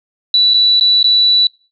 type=tone with dropouts; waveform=sine; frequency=3951 Hz; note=B7; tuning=in tune; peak=-7 dBFS; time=0.34-1.47 s; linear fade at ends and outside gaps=2 ms; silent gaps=0.537-0.542 / 0.798-0.809 / 1.029-1.042 s; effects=noise-tail reverb RT60 0.4 s tail -26 dB re dry